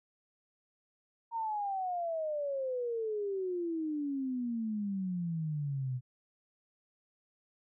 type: exponential sweep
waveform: sine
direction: down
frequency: 934 to 123.47 Hz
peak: -32 dBFS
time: 1.31-6.01 s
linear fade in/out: 50 ms
effects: none